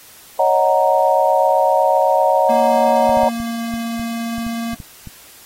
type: chord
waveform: sine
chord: D# minor seventh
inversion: third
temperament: equal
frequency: 554.4 / 622.3 / 740 / 932.3 Hz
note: C#5 / D#5 / F#5 / A#5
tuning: 0 / 0 / 0 / 0 cents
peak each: -17 dBFS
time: 0.39-3.29 s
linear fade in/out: 5 ms
type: tone with pitch glide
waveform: square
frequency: 233.1 to 231 Hz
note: A#3 to A#3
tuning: 0 to -16 cents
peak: -22 dBFS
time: 2.49-4.75 s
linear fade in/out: 10 ms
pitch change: -16 cents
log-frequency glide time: 3.03-3.64 s
type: clicks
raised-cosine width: 5 ms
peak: -20 dBFS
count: 11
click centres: 3.094 / 3.172 / 3.234 / 3.401 / 3.739 / 3.996 / 4.382 / 4.466 / 4.733 / 4.802 / 5.073 s
effects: white hiss -43 dBFS RMS until 5.45 s + AAC 48 kbps